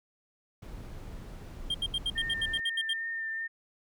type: noise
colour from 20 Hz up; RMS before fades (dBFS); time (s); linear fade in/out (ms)
brown; -42; 0.62-2.6; 5
type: tone bursts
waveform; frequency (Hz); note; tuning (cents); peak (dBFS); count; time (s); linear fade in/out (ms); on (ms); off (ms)
triangle; 3195; G7; +32; -26; 11; 1.7-2.934; 5; 44; 75
type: tone with vibrato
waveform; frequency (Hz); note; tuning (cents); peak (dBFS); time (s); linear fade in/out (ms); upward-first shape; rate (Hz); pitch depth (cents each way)
sine; 1810; A6; +48; -32; 2.15-3.48; 20; triangle; 2.4; 22
effects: none